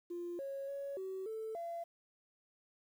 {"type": "tone with pitch steps", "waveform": "sine", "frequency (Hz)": [348, 549, 558, 379.8, 441.1, 680], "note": ["F4", "C#5", "C#5", "F#4", "A4", "F5"], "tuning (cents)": [-6, -17, 11, 45, 4, -46], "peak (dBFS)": -38, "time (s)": [0.1, 1.84], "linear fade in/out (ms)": 10, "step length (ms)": 290, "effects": ["tanh soft clip ceiling -36 dBFS", "11-bit"]}